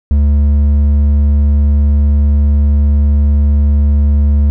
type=tone with hard clipping; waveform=sine; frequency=72.4 Hz; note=D2; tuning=24 cents flat; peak=-8 dBFS; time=0.11-4.5 s; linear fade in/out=0 ms; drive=5 dB; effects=none